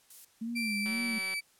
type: noise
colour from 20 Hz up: violet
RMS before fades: -46 dBFS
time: 0.1-0.25 s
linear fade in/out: 5 ms
type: tone with vibrato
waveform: sine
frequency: 220 Hz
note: A3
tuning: in tune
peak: -33 dBFS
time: 0.41-1.19 s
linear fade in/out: 10 ms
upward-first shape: sine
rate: 2 Hz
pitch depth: 130 cents each way
type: tone with pitch glide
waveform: 35% pulse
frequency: 2349 to 2307 Hz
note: D7 to D7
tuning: 0 to -31 cents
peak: -30 dBFS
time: 0.55-1.41 s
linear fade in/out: 20 ms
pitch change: -31 cents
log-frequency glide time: 0.65-1.1 s
type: click train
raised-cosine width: 0.3 ms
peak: -29 dBFS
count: 92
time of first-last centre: 0.86-1.339 s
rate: 190 Hz
effects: white hiss -65 dBFS RMS until 1.59 s + low-pass 12000 Hz 12 dB/octave